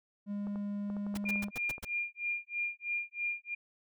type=tone; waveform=triangle; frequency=203.6 Hz; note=G#3; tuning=34 cents flat; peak=-32 dBFS; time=0.26-1.51 s; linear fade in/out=50 ms
type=clicks; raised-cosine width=1 ms; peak=-33 dBFS; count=11; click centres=0.47 / 0.558 / 0.901 / 0.967 / 1.066 / 1.142 / 1.242 / 1.358 / 1.484 / 1.566 / 1.781 s
type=noise bursts; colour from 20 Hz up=pink; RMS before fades=-41 dBFS; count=6; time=1.15-1.85 s; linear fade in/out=5 ms; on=25 ms; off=110 ms
type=tone with tremolo; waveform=sine; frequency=2406 Hz; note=D7; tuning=41 cents sharp; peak=-30 dBFS; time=1.25-3.55 s; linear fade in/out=10 ms; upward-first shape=sine; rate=3.1 Hz; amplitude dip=100%
effects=none